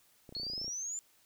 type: clicks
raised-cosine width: 2 ms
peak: -36 dBFS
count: 12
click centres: 0.292 / 0.325 / 0.367 / 0.399 / 0.433 / 0.467 / 0.5 / 0.535 / 0.579 / 0.615 / 0.645 / 0.68 s
type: exponential sweep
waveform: sine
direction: up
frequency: 4283 to 7240 Hz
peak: -36 dBFS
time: 0.35-0.99 s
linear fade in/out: 0 ms
effects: white hiss -67 dBFS RMS until 1.25 s